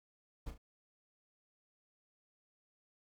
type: noise with echo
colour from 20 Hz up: brown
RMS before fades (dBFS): -42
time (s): 0.46-0.51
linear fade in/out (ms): 10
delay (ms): 35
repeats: 2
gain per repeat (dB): -8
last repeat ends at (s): 0.58
effects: none